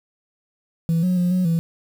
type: tone with pitch steps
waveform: sine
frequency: 165.5 / 182.1 / 177.6 / 183.1 / 166.1 Hz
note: E3 / F#3 / F3 / F#3 / E3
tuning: +7 / -27 / +29 / -18 / +13 cents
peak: -14 dBFS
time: 0.89-1.59 s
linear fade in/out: 0 ms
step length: 140 ms
effects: tanh soft clip ceiling -15 dBFS + 7-bit